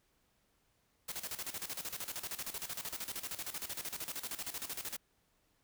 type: noise with tremolo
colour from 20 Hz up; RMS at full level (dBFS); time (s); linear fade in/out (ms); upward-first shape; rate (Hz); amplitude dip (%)
white; -40; 1.08-4.97; 10; square; 13; 75
effects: pink hiss -75 dBFS RMS until 5.63 s